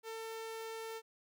sawtooth tone, 448.3 Hz, A4, 32 cents sharp, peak -38 dBFS, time 0.03-1.02 s, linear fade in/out 50 ms, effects none

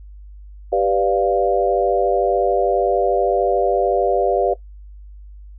sine chord, G dominant seventh, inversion none, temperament equal, 392 / 493.9 / 587.3 / 698.5 Hz, G4 / B4 / D5 / F5, 0 / 0 / 0 / 0 cents, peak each -20 dBFS, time 0.72-4.54 s, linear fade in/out 10 ms, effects noise-tail reverb RT60 0.1 s tail -17 dB re dry + added 50 Hz sine -36 dBFS peak until 5.58 s

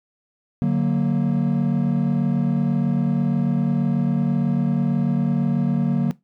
triangle chord, D augmented, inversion none, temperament equal, 146.83 / 185 / 233.1 Hz, D3 / F#3 / A#3, 0 / 0 / 0 cents, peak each -19 dBFS, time 0.62-6.11 s, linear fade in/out 0 ms, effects noise-tail reverb RT60 0.2 s tail -20 dB re dry + tanh soft clip ceiling -9 dBFS

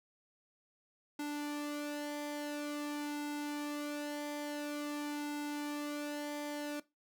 sawtooth tone with flanger, 293.7 Hz, D4, in tune, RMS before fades -39 dBFS, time 1.19-6.8 s, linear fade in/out 5 ms, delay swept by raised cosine 1.7 to 2.67 ms, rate 0.48 Hz, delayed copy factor -0.55, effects noise-tail reverb RT60 0.2 s tail -18 dB re dry

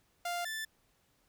sawtooth tone pair in turn, 698.5 / 1760.1 Hz, F5 / A6, 0 / 0 cents, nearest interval octave + major third, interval 1600 cents, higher second, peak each -30 / -33 dBFS, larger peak first, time 0.25-0.45 / 0.45-0.65 s, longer neither, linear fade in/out 5 ms, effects pink hiss -72 dBFS RMS until 1.28 s

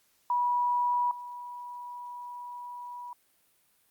sine tone with level steps, 974 Hz, B5, 24 cents flat, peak -24 / -38 dBFS, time 0.3-3.13 s, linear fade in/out 2 ms, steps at 1.11 s, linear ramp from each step 2 ms, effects white hiss -68 dBFS RMS until 3.9 s + Opus 48 kbps

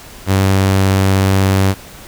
sawtooth tone, 96.4 Hz, G2, 28 cents flat, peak -6 dBFS, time 0.26-1.75 s, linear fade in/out 50 ms, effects pink hiss -36 dBFS RMS until 2.07 s

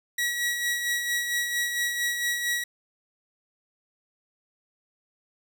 sawtooth tone with tremolo, 1921 Hz, B6, 48 cents flat, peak -20 dBFS, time 0.18-2.64 s, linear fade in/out 5 ms, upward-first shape sine, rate 4.4 Hz, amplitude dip 45%, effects 9-bit

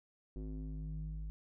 square tone with low-pass filter sweep, 52.3 Hz, G#1, 13 cents sharp, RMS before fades -42 dBFS, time 0.36-1.3 s, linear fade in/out 0 ms, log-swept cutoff 340 to 110 Hz, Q 2.6, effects none

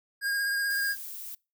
square tone with vibrato, 1624 Hz, G#6, 39 cents flat, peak -27 dBFS, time 0.21-0.96 s, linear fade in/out 50 ms, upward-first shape sine, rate 16 Hz, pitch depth 17 cents each way
violet noise, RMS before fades -40 dBFS, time 0.7-1.35 s, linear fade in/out 5 ms
effects noise-tail reverb RT60 0.3 s tail -26 dB re dry

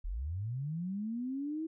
sine linear sweep, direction up, 34.65 to 326.6 Hz, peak -34 dBFS, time 0.04-1.67 s, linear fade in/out 10 ms, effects none

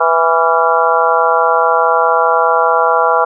harmonic tone with a mistuned harmonic, 164.81 Hz, E3, in tune, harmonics 3 / 4 / 5 / 6 / 7 / 8, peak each -16 / -16 / -16 / -16 / -16 / -16 dBFS, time 0-3.25 s, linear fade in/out 10 ms, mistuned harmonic 8, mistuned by +76 cents, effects none

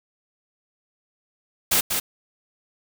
white noise with echo, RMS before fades -19 dBFS, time 1.71-1.81 s, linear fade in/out 10 ms, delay 190 ms, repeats 1, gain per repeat -5 dB, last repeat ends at 2 s, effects none

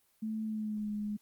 sine tone with pitch glide, 218.8 to 209 Hz, A3 to G#3, -9 to +11 cents, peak -33 dBFS, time 0.22-1.17 s, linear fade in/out 10 ms, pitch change -80 cents, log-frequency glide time 0.43-0.91 s, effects white hiss -71 dBFS RMS until 1.21 s + Opus 24 kbps

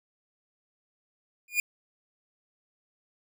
45% pulse tone with exponential growth, 2431 Hz, D#7, 41 cents flat, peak -19 dBFS, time 1.48-1.6 s, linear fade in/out 2 ms, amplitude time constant 26 ms, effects none

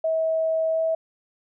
sine tone with pitch glide, 644 to 648.1 Hz, E5 to E5, -41 to -30 cents, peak -20 dBFS, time 0.04-0.95 s, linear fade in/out 5 ms, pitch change +11 cents, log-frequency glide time 0.7-0.81 s, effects none

